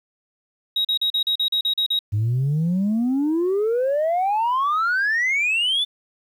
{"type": "tone bursts", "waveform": "sine", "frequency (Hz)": 3803, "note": "A#7", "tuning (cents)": 34, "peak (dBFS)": -16, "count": 10, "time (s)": [0.76, 1.991], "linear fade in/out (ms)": 5, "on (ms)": 88, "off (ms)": 39}
{"type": "exponential sweep", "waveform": "sine", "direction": "up", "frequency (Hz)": [100.5, 3555], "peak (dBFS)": -16, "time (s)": [2.12, 5.85], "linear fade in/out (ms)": 20}
{"effects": ["tanh soft clip ceiling -16 dBFS", "9-bit"]}